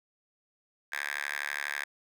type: tone with high-pass filter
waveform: 5% pulse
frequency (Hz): 72.2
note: D2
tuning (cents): -29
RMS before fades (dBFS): -35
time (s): 0.92-1.84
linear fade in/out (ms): 5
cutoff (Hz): 1600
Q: 9.9
effects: none

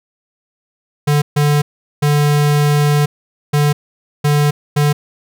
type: tone bursts at uneven times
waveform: square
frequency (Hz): 146.83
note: D3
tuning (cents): 0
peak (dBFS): -11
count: 6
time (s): 1.07-1.22 / 1.36-1.62 / 2.02-3.06 / 3.53-3.73 / 4.24-4.51 / 4.76-4.93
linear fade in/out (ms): 10
effects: none

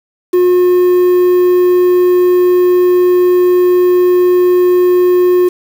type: tone with quantisation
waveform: triangle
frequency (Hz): 359.6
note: F#4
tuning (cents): -49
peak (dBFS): -4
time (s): 0.33-5.49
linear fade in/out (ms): 10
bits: 5
effects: none

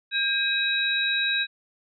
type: tone cluster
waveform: sine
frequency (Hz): 1610 / 2526 / 3851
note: G6 / D#7 / B7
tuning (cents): +46 / +26 / -44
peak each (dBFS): -26 / -28 / -25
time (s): 0.11-1.47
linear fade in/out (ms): 50
effects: none

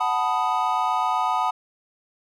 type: chord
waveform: triangle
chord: B dominant seventh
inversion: second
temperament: equal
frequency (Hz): 740 / 880 / 987.8 / 1244.5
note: F#5 / A5 / B5 / D#6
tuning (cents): 0 / 0 / 0 / 0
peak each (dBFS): -24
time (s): 0-1.51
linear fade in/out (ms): 10
effects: none

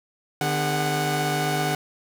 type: tone cluster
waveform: sawtooth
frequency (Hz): 150.8 / 252.2 / 404.2 / 739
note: D3 / B3 / G#4 / F#5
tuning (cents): +46 / +36 / -47 / -2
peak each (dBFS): -22 / -31 / -26 / -22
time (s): 0.41-1.75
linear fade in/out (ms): 2
effects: none

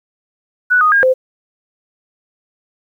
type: tone with pitch steps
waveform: sine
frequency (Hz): 1479 / 1242 / 1620 / 517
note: F#6 / D#6 / G#6 / C5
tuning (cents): -1 / -3 / -43 / -21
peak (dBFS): -8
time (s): 0.7-1.14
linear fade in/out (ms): 20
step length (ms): 110
effects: 8-bit

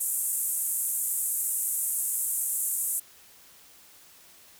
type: band-pass noise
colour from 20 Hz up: pink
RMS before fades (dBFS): -29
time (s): 0-3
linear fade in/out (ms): 10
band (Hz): 7900 to 14000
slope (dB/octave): 48
effects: white hiss -54 dBFS RMS until 4.59 s

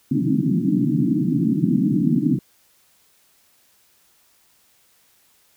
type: band-pass noise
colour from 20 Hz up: white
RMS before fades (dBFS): -19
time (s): 0.11-2.39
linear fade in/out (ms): 2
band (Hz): 130 to 320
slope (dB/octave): 96
effects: white hiss -59 dBFS RMS until 5.56 s

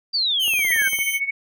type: exponential sweep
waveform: sine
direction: down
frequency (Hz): 4754 to 1500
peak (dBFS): -18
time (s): 0.13-0.89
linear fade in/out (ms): 20
type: tone with pitch glide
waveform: 5% pulse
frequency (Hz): 3210 to 3092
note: G7 to G7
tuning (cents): +40 to -24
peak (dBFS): -17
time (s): 0.39-1.2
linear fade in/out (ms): 50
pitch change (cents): -64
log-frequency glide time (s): 0.49-1.04
type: click train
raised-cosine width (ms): 1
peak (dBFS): -25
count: 10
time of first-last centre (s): 0.48-0.988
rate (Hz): 17.7
type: tone with tremolo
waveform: sine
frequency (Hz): 2217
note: C#7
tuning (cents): 0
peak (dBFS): -18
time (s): 0.71-1.31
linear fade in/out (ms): 10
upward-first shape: sine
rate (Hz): 14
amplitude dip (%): 80
effects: none

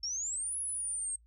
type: exponential two-way sweep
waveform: sine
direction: up then down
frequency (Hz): 5350 to 10548 to 8370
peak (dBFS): -33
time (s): 0.03-1.16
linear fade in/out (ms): 5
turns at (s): 0.58
effects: noise-tail reverb RT60 0.1 s tail -24 dB re dry + added 57 Hz sine -59 dBFS peak until 1.26 s

